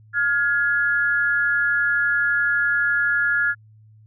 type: tone pair together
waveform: sine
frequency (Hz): 1417.8 / 1686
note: F6 / G#6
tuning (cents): +26 / +26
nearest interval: minor third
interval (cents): 300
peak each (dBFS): -20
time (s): 0.13-3.55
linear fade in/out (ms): 50
effects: added 108 Hz sine -47 dBFS peak until 4.06 s